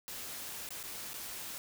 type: noise with dropouts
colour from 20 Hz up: white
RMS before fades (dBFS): -43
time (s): 0.08-1.58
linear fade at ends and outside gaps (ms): 0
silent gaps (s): 0.689-0.706 / 0.829-0.837 / 1.133-1.141
effects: none